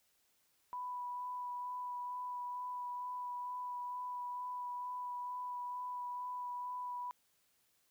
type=tone with vibrato; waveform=sine; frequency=987.8 Hz; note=B5; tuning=in tune; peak=-39 dBFS; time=0.73-7.11 s; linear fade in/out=0 ms; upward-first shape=sine; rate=2.2 Hz; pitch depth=11 cents each way; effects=white hiss -75 dBFS RMS until 7.9 s